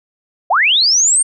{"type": "linear sweep", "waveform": "sine", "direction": "up", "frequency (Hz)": [587.3, 8870], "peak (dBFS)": -9, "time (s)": [0.5, 1.23], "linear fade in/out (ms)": 10, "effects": []}